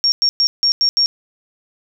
sine tone bursts at uneven times, 5540 Hz, F8, 15 cents flat, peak -11 dBFS, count 6, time 0.04-0.12 / 0.22-0.29 / 0.4-0.47 / 0.63-0.72 / 0.81-0.89 / 0.97-1.06 s, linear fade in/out 0 ms, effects none

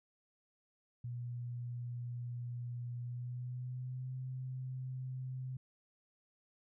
sine tone with pitch glide, 121.1 to 129.04 Hz, B2 to C3, -34 to -24 cents, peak -39 dBFS, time 1.04-5.57 s, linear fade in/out 5 ms, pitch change +110 cents, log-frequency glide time 3-4.16 s, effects none

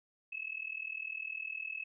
sine tone with amplitude modulation, 2592 Hz, E7, 30 cents flat, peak -34 dBFS, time 0.32-1.84 s, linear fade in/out 10 ms, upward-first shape sine, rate 39.9 Hz, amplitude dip 90%, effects none

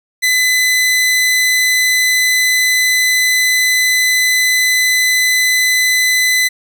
sawtooth tone, 2011 Hz, B6, 31 cents sharp, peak -7 dBFS, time 0.22-6.49 s, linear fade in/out 20 ms, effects none

